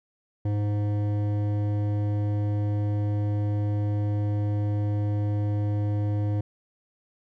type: tone with hard clipping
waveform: sine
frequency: 103.6 Hz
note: G#2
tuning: 4 cents flat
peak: -25 dBFS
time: 0.45-6.41 s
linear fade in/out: 5 ms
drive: 12 dB
effects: none